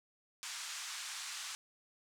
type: band-pass noise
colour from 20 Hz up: white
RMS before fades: -44 dBFS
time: 0.43-1.55 s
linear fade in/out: 0 ms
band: 1000 to 8000 Hz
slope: 24 dB/octave
effects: none

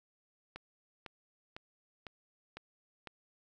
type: click train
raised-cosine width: 0.3 ms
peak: -28 dBFS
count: 6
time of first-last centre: 0.56-3.073 s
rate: 1.99 Hz
effects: none

